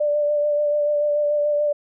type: tone with vibrato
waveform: sine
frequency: 590 Hz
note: D5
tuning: 8 cents sharp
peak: -17 dBFS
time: 0-1.73 s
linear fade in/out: 10 ms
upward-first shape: sine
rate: 6.9 Hz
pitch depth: 19 cents each way
effects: none